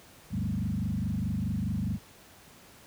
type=tone with frequency modulation; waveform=sine; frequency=147.2 Hz; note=D3; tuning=4 cents sharp; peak=-27 dBFS; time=0.3-1.99 s; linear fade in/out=50 ms; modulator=24.8 Hz; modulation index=3.2; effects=pink hiss -54 dBFS RMS until 2.86 s + high-pass 60 Hz 12 dB/octave